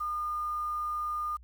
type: tone with quantisation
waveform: sine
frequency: 1214 Hz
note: D#6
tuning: 43 cents flat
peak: -30 dBFS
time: 0-1.37 s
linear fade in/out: 10 ms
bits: 9
effects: added 60 Hz sine -50 dBFS peak until 1.43 s